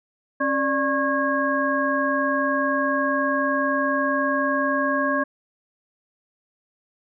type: tone cluster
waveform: sine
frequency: 273 / 588 / 1089 / 1641 Hz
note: C#4 / D5 / C#6 / G#6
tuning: -26 / +2 / -31 / -21 cents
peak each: -25 dBFS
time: 0.4-5.24 s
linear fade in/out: 10 ms
effects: none